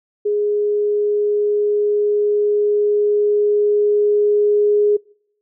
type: tone with level ramp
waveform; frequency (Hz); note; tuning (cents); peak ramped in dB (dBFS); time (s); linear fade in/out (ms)
sine; 415.3; G#4; 0; -15 to -11; 0.25-4.97; 10
effects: noise-tail reverb RT60 0.7 s tail -26 dB re dry